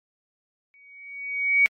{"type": "tone with exponential growth", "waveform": "sine", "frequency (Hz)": 2251, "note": "C#7", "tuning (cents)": 26, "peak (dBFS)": -13, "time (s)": [0.74, 1.66], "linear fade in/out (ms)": 0, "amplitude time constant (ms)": 200, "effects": ["AAC 48 kbps"]}